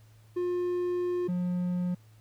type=tone pair in turn; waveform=triangle; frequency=355.8 / 178.72 Hz; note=F4 / F3; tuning=+32 / +40 cents; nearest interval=octave; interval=1192 cents; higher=first; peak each=-25 dBFS; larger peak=neither; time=0.36-1.28 / 1.28-1.95 s; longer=first; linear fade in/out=10 ms; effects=added 109 Hz sine -54 dBFS peak until 2.2 s + pink hiss -65 dBFS RMS until 2.2 s